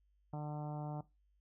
harmonic tone, 149.5 Hz, D3, 31 cents sharp, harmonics 1 / 2 / 3 / 4 / 5 / 6 / 7 / 8 / 9, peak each -40 / -48 / -55 / -51 / -48 / -52 / -61 / -62 / -65 dBFS, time 0.33-1.01 s, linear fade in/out 5 ms, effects noise-tail reverb RT60 0.2 s tail -17 dB re dry + added 50 Hz sine -70 dBFS peak until 1.4 s

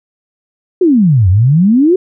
sine exponential two-way sweep, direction down then up, 385.9 to 87.31 to 385.9 Hz, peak -5 dBFS, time 0.81-1.96 s, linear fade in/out 5 ms, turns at 1.29 s, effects none

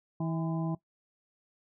harmonic tone with a mistuned harmonic, 162.6 Hz, E3, 23 cents flat, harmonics 1 / 2 / 4 / 5 / 6, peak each -30 / -36 / -42 / -44 / -46 dBFS, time 0.2-0.75 s, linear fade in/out 5 ms, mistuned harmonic 6, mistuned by +67 cents, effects noise-tail reverb RT60 0.1 s tail -18 dB re dry

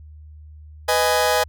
sawtooth chord, G# minor, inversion first, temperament just, 498.4 / 623 / 830.6 Hz, B4 / D#5 / G#5, +16 / +2 / 0 cents, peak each -17 dBFS, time 0.88-1.44 s, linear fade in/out 10 ms, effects added 76 Hz sine -39 dBFS peak until 1.48 s

